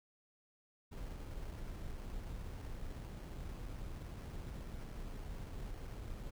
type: noise with sample-and-hold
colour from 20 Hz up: brown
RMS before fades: -45 dBFS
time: 0.91-6.31 s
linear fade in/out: 20 ms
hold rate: 3675 Hz
effects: none